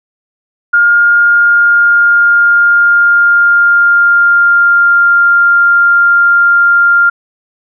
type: tone with pitch glide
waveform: sine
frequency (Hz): 1414 to 1397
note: F6 to F6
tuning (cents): +21 to 0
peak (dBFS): -4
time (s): 0.73-7.1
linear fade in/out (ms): 10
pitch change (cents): -21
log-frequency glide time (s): 1.16-5.07
effects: none